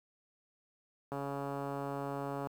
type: click train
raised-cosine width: 1 ms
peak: -25 dBFS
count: 190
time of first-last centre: 1.12-2.47 s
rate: 140 Hz
effects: high-pass 80 Hz 12 dB/octave + 9-bit